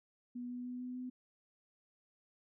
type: tone with pitch steps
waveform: sine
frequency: 244.7 / 246.5 / 248.4 / 250.3 / 252.2 Hz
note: B3 / B3 / B3 / B3 / B3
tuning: -16 / -3 / +10 / +23 / +36 cents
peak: -40 dBFS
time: 0.35-1.1 s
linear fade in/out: 10 ms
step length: 150 ms
effects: none